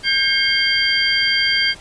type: tone cluster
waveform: sine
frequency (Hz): 1597 / 2157 / 3191 / 4714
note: G6 / C#7 / G7 / D8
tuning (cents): +32 / -48 / +30 / +6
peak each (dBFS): -20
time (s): 0.03-1.75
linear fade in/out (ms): 50
effects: pink hiss -41 dBFS RMS until 1.8 s + resampled to 22050 Hz